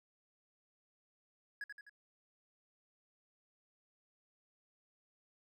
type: tone with echo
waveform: triangle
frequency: 1671 Hz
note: G#6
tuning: 10 cents sharp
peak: -38 dBFS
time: 1.61-1.64 s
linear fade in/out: 2 ms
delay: 85 ms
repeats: 3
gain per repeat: -5 dB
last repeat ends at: 1.895 s
effects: none